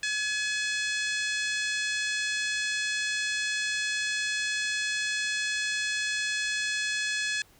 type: harmonic tone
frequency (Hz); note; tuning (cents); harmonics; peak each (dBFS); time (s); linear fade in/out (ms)
849; G#5; +38; 2 / 3 / 4 / 5 / 6 / 7 / 8 / 9 / 10; -30 / -34 / -36 / -38 / -40 / -41 / -42 / -43 / -44; 0.03-7.42; 2
effects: pink hiss -59 dBFS RMS until 7.59 s